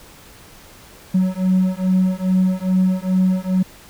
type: beating tone pair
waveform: triangle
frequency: 184.8 / 187.2 Hz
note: F#3 / F#3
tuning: -2 / +20 cents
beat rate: 2.4 Hz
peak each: -15 dBFS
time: 1.14-3.63 s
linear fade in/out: 10 ms
effects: tanh soft clip ceiling -7 dBFS + pink hiss -44 dBFS RMS until 3.89 s